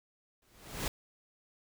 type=noise with exponential growth; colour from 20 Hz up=pink; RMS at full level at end=-32 dBFS; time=0.42-0.88 s; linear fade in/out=2 ms; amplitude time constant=99 ms; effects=none